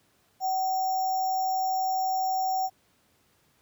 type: tone with sample-and-hold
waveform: sine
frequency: 756 Hz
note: F#5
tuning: 37 cents sharp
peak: -24 dBFS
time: 0.4-2.7 s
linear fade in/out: 50 ms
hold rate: 6300 Hz
effects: pink hiss -66 dBFS RMS until 3.61 s + high-pass 80 Hz 12 dB/octave